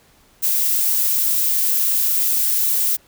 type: noise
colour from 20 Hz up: violet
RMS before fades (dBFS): -18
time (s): 0.42-2.97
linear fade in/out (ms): 20
effects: pink hiss -54 dBFS RMS until 3.07 s